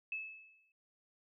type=tone with exponential decay; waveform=sine; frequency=2605 Hz; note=E7; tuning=21 cents flat; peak=-35 dBFS; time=0.12-0.72 s; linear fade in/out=2 ms; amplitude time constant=130 ms; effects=noise-tail reverb RT60 0.3 s tail -20 dB re dry